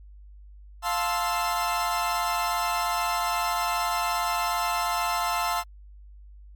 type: chord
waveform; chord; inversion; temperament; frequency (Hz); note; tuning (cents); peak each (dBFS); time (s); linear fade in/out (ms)
40% pulse; F major seventh; none; equal with one note detuned; 700.5 / 880 / 1046.5 / 1318.5; F5 / A5 / C6 / E6; +5 / 0 / 0 / 0; -29; 0.82-5.64; 50
effects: added 50 Hz sine -44 dBFS peak until 6.55 s + MP3 96 kbps